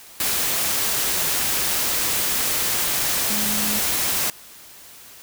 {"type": "tone in noise", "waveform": "sine", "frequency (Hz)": 210, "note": "G#3", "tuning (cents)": 19, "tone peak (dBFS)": -28, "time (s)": [3.3, 3.79], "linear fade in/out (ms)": 2, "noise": "white", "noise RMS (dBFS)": -22, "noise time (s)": [0.2, 4.3], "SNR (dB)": -9, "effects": ["white hiss -44 dBFS RMS until 5.22 s"]}